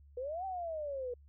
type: exponential two-way sweep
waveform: sine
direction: up then down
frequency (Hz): 479.5 to 780 to 479.5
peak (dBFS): -36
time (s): 0.17-1.14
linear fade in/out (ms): 5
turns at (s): 0.45
effects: added 71 Hz sine -56 dBFS peak until 1.28 s